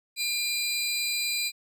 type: tone pair together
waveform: 25% pulse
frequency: 2404 / 4032 Hz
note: D7 / B7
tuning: +40 / +35 cents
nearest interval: major sixth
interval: 895 cents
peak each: -25 dBFS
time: 0.16-1.52 s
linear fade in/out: 50 ms
effects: none